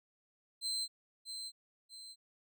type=tone with echo; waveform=35% pulse; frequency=4104 Hz; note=C8; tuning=34 cents flat; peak=-33 dBFS; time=0.61-0.88 s; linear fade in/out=50 ms; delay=640 ms; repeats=2; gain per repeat=-7 dB; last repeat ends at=2.16 s; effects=none